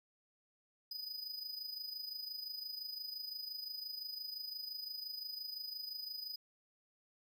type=tone with amplitude modulation; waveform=square; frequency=4978 Hz; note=D#8; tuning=in tune; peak=-40 dBFS; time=0.91-6.36 s; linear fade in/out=5 ms; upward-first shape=sine; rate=25.8 Hz; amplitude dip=65%; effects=none